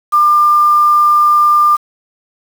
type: tone with quantisation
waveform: sine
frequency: 1197 Hz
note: D6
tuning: 33 cents sharp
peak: -6 dBFS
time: 0.12-1.77 s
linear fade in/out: 20 ms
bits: 5
effects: none